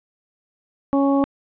harmonic tone, 277.2 Hz, C#4, in tune, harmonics 1 / 2 / 3 / 4, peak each -16 / -22 / -26 / -28 dBFS, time 0.93-1.24 s, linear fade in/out 0 ms, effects resampled to 8000 Hz + 9-bit

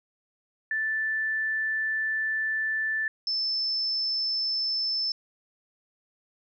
sine tone pair in turn, 1760 / 5274 Hz, A6 / E8, 0 / 0 cents, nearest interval octave + perfect fifth, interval 1900 cents, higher second, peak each -25 / -25 dBFS, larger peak neither, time 0.71-3.08 / 3.27-5.12 s, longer first, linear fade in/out 2 ms, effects none

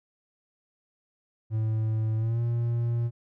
triangle tone with pitch glide, 110 to 117.9 Hz, A2 to A#2, 0 to +20 cents, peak -22 dBFS, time 1.5-3.11 s, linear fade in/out 50 ms, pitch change +120 cents, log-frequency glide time 2.17-2.41 s, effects none

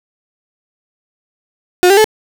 35% pulse tone with pitch steps, 360 / 394.9 / 433.1 Hz, F#4 / G4 / A4, -47 / +13 / -27 cents, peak -4 dBFS, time 1.83-2.043 s, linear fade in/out 0 ms, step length 71 ms, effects none

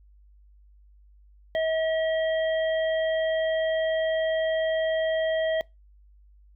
harmonic tone, 641 Hz, E5, 49 cents flat, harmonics 1 / 3 / 5, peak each -23 / -33 / -37 dBFS, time 1.55-5.61 s, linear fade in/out 0 ms, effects noise-tail reverb RT60 0.2 s tail -23 dB re dry + added 50 Hz sine -52 dBFS peak until 6.55 s

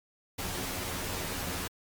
pink noise with comb filter, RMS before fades -35 dBFS, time 0.38-1.68 s, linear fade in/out 10 ms, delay 11 ms, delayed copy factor +0.65, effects MP3 96 kbps

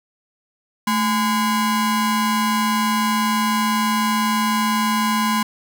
40% pulse ring-modulated tone, 618 Hz, D#5, 12 cents flat, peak -13 dBFS, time 0.87-5.43 s, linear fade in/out 5 ms, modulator 400 Hz, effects none

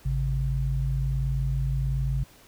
sine tone pair together, 53.5 / 134.8 Hz, A1 / C#3, -48 / -48 cents, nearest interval octave + major third, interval 1600 cents, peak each -26 dBFS, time 0.05-2.24 s, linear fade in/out 10 ms, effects pink hiss -54 dBFS RMS until 2.47 s

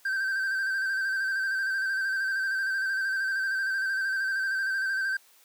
triangle tone with vibrato, 1562 Hz, G6, 7 cents flat, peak -24 dBFS, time 0.05-5.17 s, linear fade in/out 5 ms, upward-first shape square, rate 13 Hz, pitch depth 31 cents each way, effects white hiss -59 dBFS RMS until 5.44 s + high-pass 400 Hz 12 dB/octave

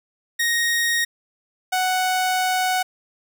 sawtooth tone pair in turn, 1869 / 741.7 Hz, A#6 / F#5, +4 / +4 cents, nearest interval octave + major third, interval 1600 cents, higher first, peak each -15 dBFS, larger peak neither, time 0.39-1.05 / 1.72-2.83 s, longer second, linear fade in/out 10 ms, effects none

